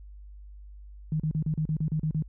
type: tone bursts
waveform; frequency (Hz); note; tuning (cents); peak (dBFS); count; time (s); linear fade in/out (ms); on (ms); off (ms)
sine; 155.56; D#3; 0; -24; 10; 1.12-2.224; 2; 78; 36
effects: added 50 Hz sine -43 dBFS peak until 2.28 s